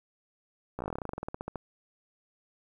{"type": "slowing click train", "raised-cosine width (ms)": 1, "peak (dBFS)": -21, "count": 21, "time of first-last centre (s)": [0.79, 1.557], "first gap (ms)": 15, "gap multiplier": 1.09, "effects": ["10-bit"]}